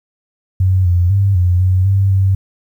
sine tone with pitch steps, 93.5 / 88.2 / 98.8 / 89.4 / 92.8 / 97.7 / 96.2 Hz, F#2 / F2 / G2 / F2 / F#2 / G2 / G2, +19 / +18 / +14 / +41 / +6 / -5 / -32 cents, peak -9 dBFS, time 0.6-2.35 s, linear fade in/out 5 ms, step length 250 ms, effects 8-bit

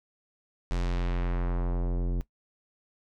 square tone with low-pass filter sweep, 44 Hz, F1, 14 cents sharp, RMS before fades -28 dBFS, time 0.71-2.21 s, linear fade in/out 0 ms, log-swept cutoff 7000 to 320 Hz, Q 0.92, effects noise-tail reverb RT60 0.1 s tail -18 dB re dry

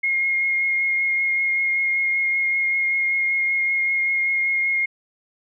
sine tone with vibrato, 2146 Hz, C7, 43 cents sharp, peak -18 dBFS, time 0.03-4.86 s, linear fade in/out 10 ms, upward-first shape triangle, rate 5.2 Hz, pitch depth 14 cents each way, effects none

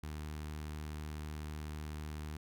sawtooth tone with notch filter, 76 Hz, D#2, 40 cents flat, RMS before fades -43 dBFS, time 0.03-2.37 s, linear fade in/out 5 ms, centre 560 Hz, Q 1.7, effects none

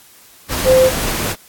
sine tone in noise, 518 Hz, C5, 17 cents flat, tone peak -7 dBFS, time 0.64-0.91 s, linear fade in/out 50 ms, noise pink, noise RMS -20 dBFS, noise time 0.48-1.36 s, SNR +10 dB, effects white hiss -45 dBFS RMS until 1.48 s + AAC 64 kbps

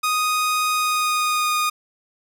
sawtooth tone with pitch glide, 1244.5 to 1229.5 Hz, D#6 to D#6, 0 to -21 cents, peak -15 dBFS, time 0.03-1.7 s, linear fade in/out 10 ms, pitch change -21 cents, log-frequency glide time 0.72-1.53 s, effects none

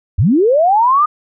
sine linear sweep, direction up, 67.9 to 1244.5 Hz, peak -8 dBFS, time 0.18-1.06 s, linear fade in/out 10 ms, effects none

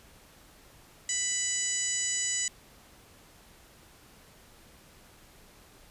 harmonic tone, 990 Hz, B5, 4 cents sharp, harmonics 2 / 3 / 4 / 5 / 6 / 7 / 8, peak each -37 / -39 / -41 / -41 / -38 / -31 / -34 dBFS, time 1.09-2.48 s, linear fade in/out 2 ms, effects pink hiss -56 dBFS RMS until 5.9 s + resampled to 32000 Hz

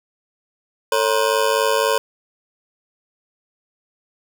25% pulse ring-modulated tone, 502 Hz, B4, 28 cents sharp, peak -9 dBFS, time 0.92-1.98 s, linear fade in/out 0 ms, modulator 51.9 Hz, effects none

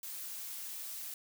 blue noise, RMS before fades -43 dBFS, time 0.03-1.14 s, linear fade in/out 2 ms, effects none

